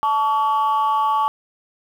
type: tone pair together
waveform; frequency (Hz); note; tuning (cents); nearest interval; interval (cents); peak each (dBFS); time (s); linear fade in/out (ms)
sine; 872.4 / 1134; A5 / C#6; -15 / +39; perfect fourth; 454; -17; 0.03-1.28; 0
effects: tanh soft clip ceiling -12 dBFS + 8-bit